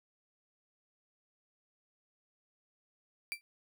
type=tone with exponential decay; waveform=35% pulse; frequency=2345 Hz; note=D7; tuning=3 cents flat; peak=-29 dBFS; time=3.32-3.41 s; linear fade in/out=0 ms; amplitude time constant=19 ms; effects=none